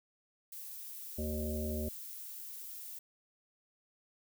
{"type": "noise", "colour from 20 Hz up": "violet", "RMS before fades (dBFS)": -46, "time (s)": [0.52, 2.99], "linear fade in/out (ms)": 5}
{"type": "harmonic tone", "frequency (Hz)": 76.1, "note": "D#2", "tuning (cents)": -38, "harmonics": [1, 3, 5, 7, 8], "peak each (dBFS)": [-37, -39, -43, -48, -44], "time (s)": [1.18, 1.89], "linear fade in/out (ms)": 5}
{"effects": []}